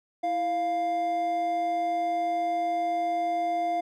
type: tone pair together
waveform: triangle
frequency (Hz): 329.6 / 698.5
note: E4 / F5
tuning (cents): 0 / 0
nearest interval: octave + minor second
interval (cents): 1300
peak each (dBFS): -33 / -23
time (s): 0.23-3.81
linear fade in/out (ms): 10
effects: none